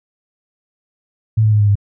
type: tone with pitch steps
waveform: sine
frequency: 110 / 107.74 / 105.52 / 103.35 / 101.22 Hz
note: A2 / A2 / G#2 / G#2 / G#2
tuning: 0 / -36 / +28 / -8 / -44 cents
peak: -9 dBFS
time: 1.37-1.755 s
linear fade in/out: 10 ms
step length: 77 ms
effects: none